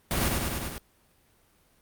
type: noise with echo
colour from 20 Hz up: pink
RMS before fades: -27 dBFS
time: 0.11-0.28 s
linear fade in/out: 0 ms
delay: 100 ms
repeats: 5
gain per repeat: -2 dB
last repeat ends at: 0.78 s
effects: pink hiss -64 dBFS RMS until 1.81 s + Opus 32 kbps